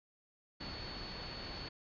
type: tone in noise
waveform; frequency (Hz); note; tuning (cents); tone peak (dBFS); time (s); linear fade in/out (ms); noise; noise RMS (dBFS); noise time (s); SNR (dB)
sine; 4435; C#8; 0; -47; 0.6-1.69; 10; pink; -45; 0.6-1.69; -5
effects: resampled to 11025 Hz